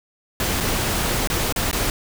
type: noise with dropouts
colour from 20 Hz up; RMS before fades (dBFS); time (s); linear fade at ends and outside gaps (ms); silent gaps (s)
pink; -22; 0.4-1.9; 1; 0.603-0.607 / 1.274-1.3 / 1.525-1.561 / 1.713-1.729
effects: none